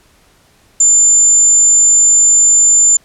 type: tone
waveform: sine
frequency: 7150 Hz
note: A8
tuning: 27 cents sharp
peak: -5 dBFS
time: 0.8-2.97 s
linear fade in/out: 5 ms
effects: pink hiss -50 dBFS RMS until 3.04 s + low-pass 12000 Hz 12 dB/octave